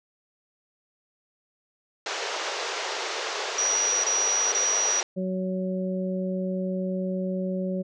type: band-pass noise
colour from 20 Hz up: pink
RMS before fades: -31 dBFS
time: 2.06-5.03 s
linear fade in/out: 2 ms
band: 390 to 6700 Hz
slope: 48 dB/octave
type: tone bursts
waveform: sine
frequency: 5800 Hz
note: F#8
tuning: 35 cents flat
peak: -22 dBFS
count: 3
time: 3.58-5.006 s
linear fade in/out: 5 ms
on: 460 ms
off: 23 ms
type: harmonic tone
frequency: 186.3 Hz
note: F#3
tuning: 12 cents sharp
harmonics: 1 / 2 / 3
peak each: -27 / -34 / -32 dBFS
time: 5.16-7.83 s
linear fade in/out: 20 ms
effects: none